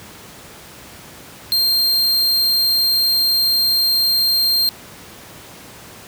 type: tone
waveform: 45% pulse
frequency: 4188 Hz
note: C8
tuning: 1 cent sharp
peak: -13 dBFS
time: 1.52-4.69 s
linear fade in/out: 0 ms
effects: pink hiss -39 dBFS RMS until 6.07 s + high-pass 80 Hz 12 dB/octave